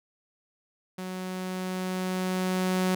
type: tone with level ramp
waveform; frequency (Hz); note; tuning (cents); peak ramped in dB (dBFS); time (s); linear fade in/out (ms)
sawtooth; 185; F#3; 0; -30 to -19; 0.98-2.95; 5
effects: none

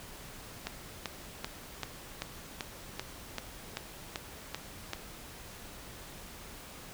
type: click train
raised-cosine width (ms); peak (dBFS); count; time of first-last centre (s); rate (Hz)
0.2; -17; 12; 0.67-4.934; 2.58
effects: pink hiss -48 dBFS RMS until 6.93 s

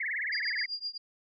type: tone with vibrato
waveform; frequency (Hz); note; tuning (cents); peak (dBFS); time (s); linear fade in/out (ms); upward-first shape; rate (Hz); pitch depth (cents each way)
sine; 1928; B6; -42; -30; 0-0.66; 5; triangle; 19; 280
type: tone with tremolo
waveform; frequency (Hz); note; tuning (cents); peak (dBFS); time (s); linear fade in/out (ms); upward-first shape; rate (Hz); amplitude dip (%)
sine; 4810; D8; +41; -30; 0.32-0.98; 10; triangle; 7.8; 100
effects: none

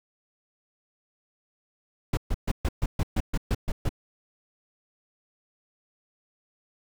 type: noise bursts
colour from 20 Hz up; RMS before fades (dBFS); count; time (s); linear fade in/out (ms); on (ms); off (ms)
brown; -24; 11; 2.13-3.892; 5; 42; 130
effects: none

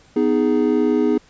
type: chord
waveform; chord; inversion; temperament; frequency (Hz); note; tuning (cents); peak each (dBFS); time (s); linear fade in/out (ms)
triangle; G# minor; first; just; 249.2 / 311.5 / 415.3; B3 / D#4 / G#4; +16 / +2 / 0; -17; 0.16-1.18; 5
effects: pink hiss -52 dBFS RMS until 1.29 s + resampled to 16000 Hz

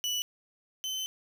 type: tone pair in turn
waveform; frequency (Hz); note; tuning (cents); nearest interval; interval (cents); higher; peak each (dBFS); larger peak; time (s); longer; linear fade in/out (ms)
30% pulse; 2960 / 3059; F#7 / G7; 0 / -43; minor second; 57; second; -26 / -29; first; 0.04-0.22 / 0.84-1.06; second; 0
effects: none

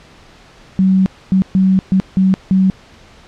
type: tone bursts at uneven times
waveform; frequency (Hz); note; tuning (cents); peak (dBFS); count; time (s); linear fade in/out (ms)
sine; 189.4; F#3; +41; -8; 6; 0.79-1.06 / 1.32-1.42 / 1.55-1.79 / 1.92-2 / 2.17-2.34 / 2.51-2.7; 0
effects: pink hiss -43 dBFS RMS until 3.27 s + low-pass 5000 Hz 12 dB/octave

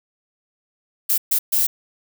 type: noise bursts at uneven times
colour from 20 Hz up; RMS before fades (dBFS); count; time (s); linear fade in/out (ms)
violet; -18; 3; 1.09-1.18 / 1.31-1.39 / 1.52-1.67; 10
effects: none

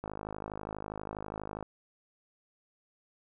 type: click train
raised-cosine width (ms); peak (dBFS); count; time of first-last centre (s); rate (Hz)
1; -24; 84; 0.04-1.627; 52.3
effects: none

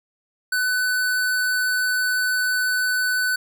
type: tone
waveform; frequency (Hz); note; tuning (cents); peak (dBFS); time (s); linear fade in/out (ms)
square; 1501; F#6; +24; -20; 0.52-3.36; 5
effects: none

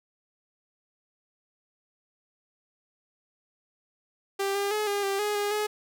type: tone with pitch steps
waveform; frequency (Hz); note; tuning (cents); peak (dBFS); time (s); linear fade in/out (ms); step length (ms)
sawtooth; 394.1 / 401.4 / 424.5 / 405.1 / 393.6 / 417.3 / 410.1 / 421.9; G4 / G4 / G#4 / G#4 / G4 / G#4 / G#4 / G#4; +9 / +41 / +38 / -43 / +7 / +8 / -22 / +27; -22; 4.39-5.67; 10; 160
effects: none

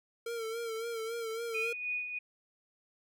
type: tone with vibrato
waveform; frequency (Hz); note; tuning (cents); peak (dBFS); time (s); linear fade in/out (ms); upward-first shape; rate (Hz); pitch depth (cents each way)
square; 456.1; A#4; -38; -36; 0.26-1.73; 5; sine; 3.6; 52
type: tone with tremolo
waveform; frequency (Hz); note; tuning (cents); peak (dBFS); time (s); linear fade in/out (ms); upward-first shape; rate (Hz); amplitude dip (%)
sine; 2472; D#7; -12; -31; 1.54-2.19; 10; sine; 3.2; 55
effects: none

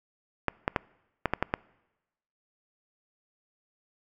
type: clicks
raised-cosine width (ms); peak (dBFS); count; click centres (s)
0.5; -9; 7; 0.483 / 0.679 / 0.762 / 1.257 / 1.336 / 1.426 / 1.539
effects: noise-tail reverb RT60 1.0 s tail -24 dB re dry

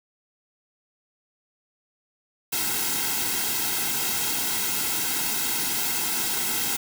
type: noise with comb filter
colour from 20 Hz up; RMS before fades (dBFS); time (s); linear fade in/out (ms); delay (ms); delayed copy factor
white; -26; 2.52-6.77; 10; 1.7; -0.85
effects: none

